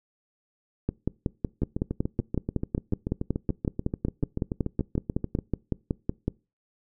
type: two click trains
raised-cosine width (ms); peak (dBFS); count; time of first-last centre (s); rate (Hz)
3; -12 / -15; 30 / 27; 0.89-6.28 / 1.62-5.388; 5.38 / 6.9
effects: noise-tail reverb RT60 0.3 s tail -24 dB re dry